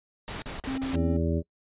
pink noise bursts, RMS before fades -36 dBFS, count 4, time 0.28-0.957 s, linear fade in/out 0 ms, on 140 ms, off 39 ms
triangle tone, 265.9 Hz, C4, 28 cents sharp, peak -27 dBFS, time 0.67-1.17 s, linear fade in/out 5 ms
harmonic tone, 82.41 Hz, E2, in tune, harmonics 1 / 2 / 3 / 4 / 5 / 7, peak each -27 / -30 / -32 / -33 / -34 / -35 dBFS, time 0.92-1.43 s, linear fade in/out 50 ms
effects noise-tail reverb RT60 0.1 s tail -24 dB re dry + resampled to 8000 Hz

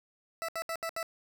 20% pulse tone bursts, 659.3 Hz, E5, in tune, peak -28 dBFS, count 5, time 0.42-1.029 s, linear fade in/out 0 ms, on 65 ms, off 71 ms, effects none

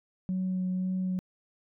sine tone with vibrato, 185 Hz, F#3, in tune, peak -26 dBFS, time 0.29-1.19 s, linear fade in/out 0 ms, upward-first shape sine, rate 1.9 Hz, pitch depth 11 cents each way, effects tanh soft clip ceiling -24 dBFS

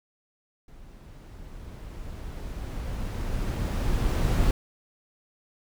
brown noise with level ramp, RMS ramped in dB -48 to -21 dBFS, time 0.68-4.51 s, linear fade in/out 2 ms, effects none

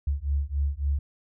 sine beating tone pair, 69.1 / 72.7 Hz, C#2 / D2, -5 / -17 cents, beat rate 3.6 Hz, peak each -27 / -27 dBFS, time 0.07-0.99 s, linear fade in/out 5 ms, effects none

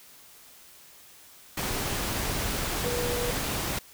sine tone in noise, 485.2 Hz, B4, 31 cents flat, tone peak -30 dBFS, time 2.84-3.31 s, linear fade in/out 5 ms, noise pink, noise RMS -30 dBFS, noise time 1.57-3.79 s, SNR -3 dB, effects white hiss -52 dBFS RMS until 3.93 s

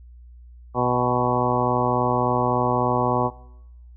harmonic tone with a mistuned harmonic, 123.47 Hz, B2, in tune, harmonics 1 / 2 / 3 / 4 / 5 / 6 / 7 / 8 / 9, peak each -27 / -27 / -27 / -27 / -27 / -27 / -27 / -27 / -27 dBFS, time 0.74-3.31 s, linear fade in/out 50 ms, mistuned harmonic 6, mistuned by +27 cents, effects noise-tail reverb RT60 0.9 s tail -22 dB re dry + added 60 Hz sine -42 dBFS peak until 3.96 s

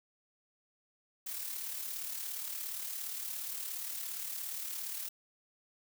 blue noise with amplitude modulation, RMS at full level -38 dBFS, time 1.26-5.09 s, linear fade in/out 10 ms, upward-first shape sine, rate 37.2 Hz, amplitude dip 45%, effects none

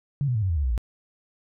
sine tone with pitch steps, 141.3 / 123.72 / 108.33 / 94.85 / 83.05 / 72.72 / 63.67 / 55.75 Hz, C#3 / B2 / A2 / F#2 / E2 / D2 / C2 / A1, +34 / +3 / -26 / +43 / +13 / -16 / -47 / +23 cents, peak -21 dBFS, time 0.21-0.778 s, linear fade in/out 0 ms, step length 71 ms, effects none

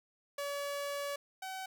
sawtooth tone pair in turn, 569 / 759.5 Hz, C#5 / F#5, +45 / +45 cents, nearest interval perfect fourth, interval 500 cents, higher second, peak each -32 / -36 dBFS, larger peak first, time 0.38-1.16 / 1.42-1.66 s, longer first, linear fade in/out 5 ms, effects none

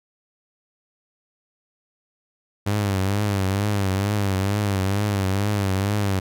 sawtooth tone with vibrato, 99.5 Hz, G2, 26 cents sharp, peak -16 dBFS, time 2.66-6.2 s, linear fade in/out 10 ms, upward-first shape triangle, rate 2.2 Hz, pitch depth 100 cents each way, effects none

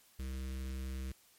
square tone with notch filter, 65.41 Hz, C2, in tune, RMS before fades -40 dBFS, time 0.19-1.12 s, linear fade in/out 5 ms, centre 790 Hz, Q 0.66, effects white hiss -65 dBFS RMS until 1.38 s + MP3 64 kbps

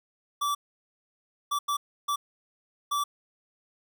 square tone bursts at uneven times, 1157 Hz, D6, 26 cents flat, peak -26 dBFS, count 5, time 0.41-0.55 / 1.51-1.59 / 1.68-1.77 / 2.08-2.16 / 2.91-3.04 s, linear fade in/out 10 ms, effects none

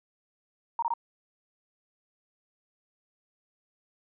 sine tone bursts, 932.3 Hz, A#5, in tune, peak -25 dBFS, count 3, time 0.79-0.938 s, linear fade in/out 2 ms, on 34 ms, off 23 ms, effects none

